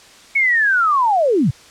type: linear sweep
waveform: sine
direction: down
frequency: 2233 to 101.4 Hz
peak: -12 dBFS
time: 0.35-1.51 s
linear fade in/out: 10 ms
effects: white hiss -44 dBFS RMS until 1.7 s + low-pass 7000 Hz 12 dB/octave